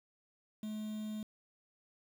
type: tone with quantisation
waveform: triangle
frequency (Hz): 214.5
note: A3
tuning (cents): -44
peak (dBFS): -36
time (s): 0.63-1.23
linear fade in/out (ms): 2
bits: 9
effects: none